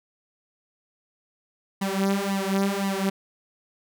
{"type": "tone with flanger", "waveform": "sawtooth", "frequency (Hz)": 196, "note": "G3", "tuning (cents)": 0, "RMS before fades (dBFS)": -25, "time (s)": [1.81, 3.1], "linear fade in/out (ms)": 10, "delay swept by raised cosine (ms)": [1, 5.3], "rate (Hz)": 1.9, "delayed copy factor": 0.95, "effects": []}